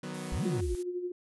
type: chord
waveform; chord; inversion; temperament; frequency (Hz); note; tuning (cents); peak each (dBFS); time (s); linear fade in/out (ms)
sawtooth; B major; first; equal with one note detuned; 153.42 / 185 / 246.9; D#3 / F#3 / B3; -24 / 0 / 0; -38 / -36 / -38; 0.03-0.61; 5
type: noise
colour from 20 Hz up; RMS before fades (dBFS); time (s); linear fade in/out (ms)
blue; -47; 0.14-0.83; 5
type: exponential two-way sweep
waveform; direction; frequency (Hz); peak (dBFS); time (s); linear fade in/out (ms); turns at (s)
sine; up then down; 47.96 to 230 to 47.96; -30; 0.32-0.75; 0; 0.44
type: tone with tremolo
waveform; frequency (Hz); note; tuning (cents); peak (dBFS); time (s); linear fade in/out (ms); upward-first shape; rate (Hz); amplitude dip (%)
sine; 357.2; F4; +39; -30; 0.45-1.12; 5; sine; 12; 55
effects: resampled to 24000 Hz